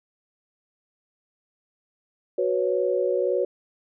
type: chord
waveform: sine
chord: F# suspended fourth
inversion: none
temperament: just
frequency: 370 / 493.3 / 555 Hz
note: F#4 / B4 / C#5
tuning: 0 / -2 / +2 cents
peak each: -25 dBFS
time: 2.38-3.45 s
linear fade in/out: 5 ms
effects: none